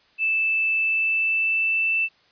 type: tone with pitch glide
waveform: sine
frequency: 2637 to 2657 Hz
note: E7 to E7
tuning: 0 to +13 cents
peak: -19 dBFS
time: 0.18-2.09 s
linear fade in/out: 50 ms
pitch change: +13 cents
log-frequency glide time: 0.8-1.96 s
effects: white hiss -59 dBFS RMS until 2.31 s + resampled to 11025 Hz